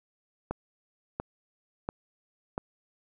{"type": "click train", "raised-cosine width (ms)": 1, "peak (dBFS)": -17, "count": 4, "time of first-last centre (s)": [0.51, 2.579], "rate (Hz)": 1.45, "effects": []}